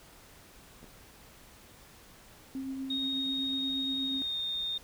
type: clicks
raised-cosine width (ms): 2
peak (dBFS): -37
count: 2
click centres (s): 0.83 / 0.843
type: tone with tremolo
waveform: sine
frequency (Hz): 266.9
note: C4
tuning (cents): +35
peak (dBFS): -33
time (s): 2.55-4.22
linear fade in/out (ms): 0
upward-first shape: sine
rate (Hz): 8.3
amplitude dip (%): 30
type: tone with pitch glide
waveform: sine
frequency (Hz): 3729 to 3665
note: A#7 to A#7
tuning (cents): 0 to -30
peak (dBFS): -31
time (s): 2.9-4.78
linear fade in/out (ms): 5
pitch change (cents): -30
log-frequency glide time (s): 4.07-4.39
effects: pink hiss -55 dBFS RMS until 4.83 s